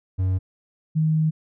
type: tone pair in turn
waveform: triangle / sine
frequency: 93.4 / 157.08 Hz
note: F#2 / D#3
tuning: +17 / +17 cents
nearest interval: major sixth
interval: 900 cents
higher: second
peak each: -17 dBFS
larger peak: neither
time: 0.18-0.39 / 0.95-1.31 s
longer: second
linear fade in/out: 20 ms
effects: none